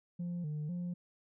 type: tone with pitch steps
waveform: sine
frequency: 174.5 / 150.7 / 176.3 Hz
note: F3 / D3 / F3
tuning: -1 / +45 / +17 cents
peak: -33 dBFS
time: 0.19-0.94 s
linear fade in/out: 10 ms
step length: 250 ms
effects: tanh soft clip ceiling -34 dBFS